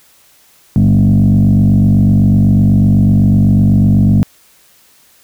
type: tone with frequency modulation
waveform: sine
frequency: 155.56 Hz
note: D#3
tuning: in tune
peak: -4 dBFS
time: 0.76-4.23 s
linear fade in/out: 0 ms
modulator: 48 Hz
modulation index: 1.7
effects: tanh soft clip ceiling -3 dBFS + white hiss -48 dBFS RMS until 5.23 s